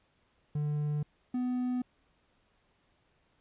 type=tone pair in turn; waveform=triangle; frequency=148.5 / 249.7 Hz; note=D3 / B3; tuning=+20 / +19 cents; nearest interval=major sixth; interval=899 cents; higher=second; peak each=-27 dBFS; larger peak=neither; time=0.55-1.03 / 1.34-1.82 s; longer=neither; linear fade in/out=5 ms; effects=pink hiss -71 dBFS RMS until 3.4 s + resampled to 8000 Hz